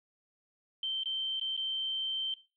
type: tone with dropouts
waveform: sine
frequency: 3117 Hz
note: G7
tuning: 11 cents flat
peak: -31 dBFS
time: 0.83-2.34 s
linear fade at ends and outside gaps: 2 ms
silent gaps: 1.035-1.057 / 1.398-1.412 / 1.566-1.575 s
effects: noise-tail reverb RT60 0.3 s tail -18 dB re dry